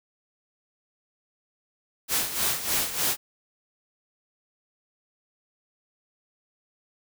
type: noise with tremolo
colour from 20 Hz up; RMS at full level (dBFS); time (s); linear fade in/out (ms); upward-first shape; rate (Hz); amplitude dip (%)
white; -24; 2.08-3.17; 50; sine; 3.3; 70
effects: none